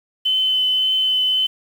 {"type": "tone with vibrato", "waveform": "sine", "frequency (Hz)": 3041, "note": "F#7", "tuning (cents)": 47, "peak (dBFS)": -15, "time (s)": [0.25, 1.47], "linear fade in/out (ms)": 10, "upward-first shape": "triangle", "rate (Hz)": 1.8, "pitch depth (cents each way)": 10, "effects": ["7-bit"]}